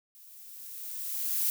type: noise with level ramp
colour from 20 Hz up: violet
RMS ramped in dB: -54 to -27 dBFS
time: 0.15-1.5 s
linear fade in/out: 0 ms
effects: none